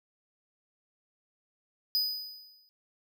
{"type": "tone with exponential decay", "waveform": "square", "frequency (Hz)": 4978, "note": "D#8", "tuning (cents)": 0, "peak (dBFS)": -24, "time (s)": [1.95, 2.69], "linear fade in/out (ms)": 0, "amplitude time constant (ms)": 160, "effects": []}